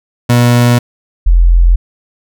30% pulse / sine tone pair in turn, 120.8 / 43.01 Hz, B2 / F1, -38 / -26 cents, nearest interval octave + tritone, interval 1788 cents, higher first, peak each -3 dBFS, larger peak neither, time 0.29-0.79 / 1.26-1.76 s, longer neither, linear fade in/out 10 ms, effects none

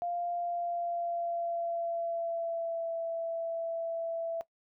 sine tone with pitch glide, 697 to 664.4 Hz, F5 to E5, -4 to +13 cents, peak -31 dBFS, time 0.02-4.41 s, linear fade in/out 0 ms, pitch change -83 cents, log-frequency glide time 0.33-2.93 s, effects noise-tail reverb RT60 0.1 s tail -18 dB re dry

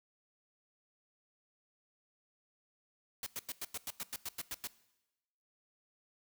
white noise bursts, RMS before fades -40 dBFS, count 12, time 3.23-4.672 s, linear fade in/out 2 ms, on 34 ms, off 94 ms, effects noise-tail reverb RT60 1.0 s tail -19 dB re dry

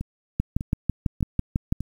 two click trains, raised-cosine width 5 ms, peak -9 / -17 dBFS, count 9 / 4, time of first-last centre 0.4-1.725 / 0.01-1.806 s, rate 6.04 / 1.67 Hz, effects 8-bit

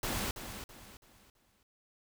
pink noise with echo, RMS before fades -35 dBFS, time 0.03-0.31 s, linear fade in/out 2 ms, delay 330 ms, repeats 4, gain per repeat -9 dB, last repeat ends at 1.63 s, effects none

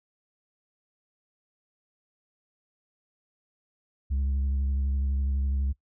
sine tone with vibrato, 68.1 Hz, C#2, 30 cents flat, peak -21 dBFS, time 4.1-5.73 s, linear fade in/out 20 ms, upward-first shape sine, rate 12 Hz, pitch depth 34 cents each way, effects noise-tail reverb RT60 0.1 s tail -21 dB re dry + tanh soft clip ceiling -23 dBFS

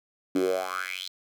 10% pulse tone with high-pass filter sweep, 92.5 Hz, F#2, in tune, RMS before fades -29 dBFS, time 0.35-1.08 s, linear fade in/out 5 ms, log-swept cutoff 270 to 4100 Hz, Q 5.9, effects none

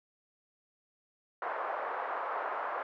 white band-pass noise, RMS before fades -36 dBFS, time 1.42-2.83 s, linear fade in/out 2 ms, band 520 to 1300 Hz, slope 24 dB/octave, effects none

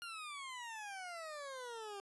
20% pulse exponential sweep, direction down, 1422 to 392 Hz, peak -40 dBFS, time 0.02-2 s, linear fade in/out 0 ms, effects resampled to 24000 Hz + 12-bit

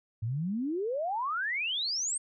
sine exponential sweep, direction up, 103.9 to 8720 Hz, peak -29 dBFS, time 0.22-2.18 s, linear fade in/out 10 ms, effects none

